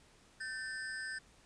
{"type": "ring-modulated tone", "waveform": "square", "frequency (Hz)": 1661.2, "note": "G#6", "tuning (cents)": 0, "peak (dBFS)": -37, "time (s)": [0.4, 1.19], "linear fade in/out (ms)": 10, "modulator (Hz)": 117, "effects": ["pink hiss -64 dBFS RMS until 1.45 s", "resampled to 22050 Hz"]}